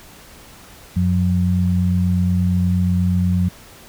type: tone pair together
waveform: sine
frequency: 91.7 / 180.15 Hz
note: F#2 / F#3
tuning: -15 / -46 cents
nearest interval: octave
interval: 1169 cents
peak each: -17 dBFS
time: 0.96-3.49 s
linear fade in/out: 10 ms
effects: pink hiss -43 dBFS RMS until 3.88 s